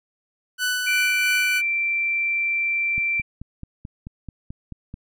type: tone with tremolo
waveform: sawtooth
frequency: 1492 Hz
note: F#6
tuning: 14 cents sharp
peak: -17 dBFS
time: 0.58-1.62 s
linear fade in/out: 50 ms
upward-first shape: sine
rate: 3 Hz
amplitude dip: 30%
type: tone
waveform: sine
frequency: 2349 Hz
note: D7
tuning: in tune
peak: -20 dBFS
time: 0.86-3.22 s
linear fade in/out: 20 ms
type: click train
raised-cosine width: 5 ms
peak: -22 dBFS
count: 10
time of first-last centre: 2.98-4.941 s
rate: 4.59 Hz
effects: none